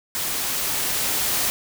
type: noise with level ramp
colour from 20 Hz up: white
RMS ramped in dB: -26 to -22 dBFS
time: 0.15-1.5 s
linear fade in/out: 0 ms
effects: none